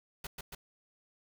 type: noise with echo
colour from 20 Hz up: pink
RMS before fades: -41 dBFS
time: 0.24-0.27 s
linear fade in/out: 5 ms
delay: 140 ms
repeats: 2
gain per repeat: -2 dB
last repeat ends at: 0.55 s
effects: none